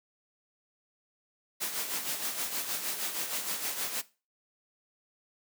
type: noise with tremolo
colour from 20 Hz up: white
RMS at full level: -32 dBFS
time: 1.6-4.02 s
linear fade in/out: 20 ms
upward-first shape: sine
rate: 6.4 Hz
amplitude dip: 55%
effects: noise-tail reverb RT60 0.3 s tail -18 dB re dry + high-pass 200 Hz 12 dB/octave